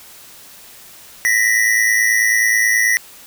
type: tone pair together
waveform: square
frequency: 1876 / 1985.3 Hz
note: A#6 / B6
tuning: +11 / +9 cents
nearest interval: minor second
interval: 98 cents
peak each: -16 dBFS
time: 1.25-2.97 s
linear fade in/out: 0 ms
effects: white hiss -41 dBFS RMS until 3.26 s